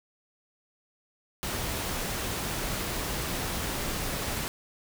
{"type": "noise", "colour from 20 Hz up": "pink", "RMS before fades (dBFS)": -32, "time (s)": [1.43, 4.48], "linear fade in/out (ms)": 0, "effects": []}